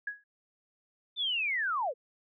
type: tone with exponential decay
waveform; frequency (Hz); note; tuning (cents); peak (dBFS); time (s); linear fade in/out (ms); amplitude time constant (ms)
sine; 1667; G#6; +6; -29; 0.07-0.24; 5; 35
type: linear sweep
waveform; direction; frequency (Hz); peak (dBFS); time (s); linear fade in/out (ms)
sine; down; 3603 to 436.6; -28; 1.16-1.94; 50
effects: none